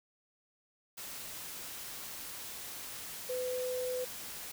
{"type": "tone in noise", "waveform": "sine", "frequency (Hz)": 504, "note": "B4", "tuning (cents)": 35, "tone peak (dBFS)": -33, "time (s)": [3.29, 4.05], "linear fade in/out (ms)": 10, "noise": "white", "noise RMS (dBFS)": -44, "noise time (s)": [0.97, 4.52], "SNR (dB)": 8, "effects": []}